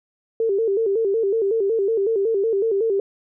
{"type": "tone with vibrato", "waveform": "sine", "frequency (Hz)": 422, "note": "G#4", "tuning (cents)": 28, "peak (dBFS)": -17, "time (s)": [0.4, 3], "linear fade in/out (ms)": 2, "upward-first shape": "square", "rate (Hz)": 5.4, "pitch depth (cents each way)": 120, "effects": []}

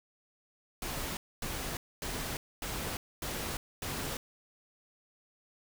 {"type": "noise bursts", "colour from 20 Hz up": "pink", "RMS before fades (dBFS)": -37, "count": 6, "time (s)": [0.82, 4.17], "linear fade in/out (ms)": 2, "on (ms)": 350, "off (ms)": 250, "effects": []}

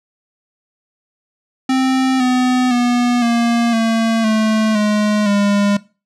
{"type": "tone with pitch steps", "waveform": "square", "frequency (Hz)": [261.6, 252.3, 243.2, 234.5, 226.2, 218.1, 210.3, 202.8], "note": ["C4", "B3", "B3", "A#3", "A3", "A3", "G#3", "G#3"], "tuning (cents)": [0, 37, -26, 11, 48, -15, 22, -41], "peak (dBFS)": -13, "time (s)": [1.69, 5.77], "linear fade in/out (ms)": 5, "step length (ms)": 510, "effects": ["noise-tail reverb RT60 0.3 s tail -19 dB re dry", "low-pass 7000 Hz 12 dB/octave"]}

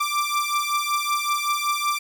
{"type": "beating tone pair", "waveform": "sawtooth", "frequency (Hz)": [1174.7, 1180], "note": ["D6", "D6"], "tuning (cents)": [0, 8], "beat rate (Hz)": 5.3, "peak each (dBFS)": -21, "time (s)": [0, 1.99], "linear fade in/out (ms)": 10, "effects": []}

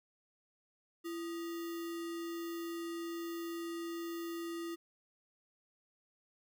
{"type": "tone with sample-and-hold", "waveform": "sine", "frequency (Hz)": 336.9, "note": "E4", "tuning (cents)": 38, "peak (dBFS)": -38, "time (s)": [1.04, 4.76], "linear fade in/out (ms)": 20, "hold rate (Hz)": 1575, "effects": []}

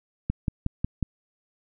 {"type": "click train", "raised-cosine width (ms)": 5, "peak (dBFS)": -12, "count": 5, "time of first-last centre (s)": [0.3, 1.027], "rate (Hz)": 5.5, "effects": []}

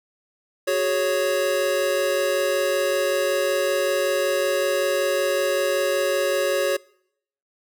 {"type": "chord", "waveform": "square", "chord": "F# suspended second", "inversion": "none", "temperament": "equal", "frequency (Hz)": [370, 415.3, 554.4], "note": ["F#4", "G#4", "C#5"], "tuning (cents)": [0, 0, 0], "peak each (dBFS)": [-27, -28, -22], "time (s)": [0.67, 6.77], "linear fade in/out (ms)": 10, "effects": ["noise-tail reverb RT60 0.7 s tail -24 dB re dry"]}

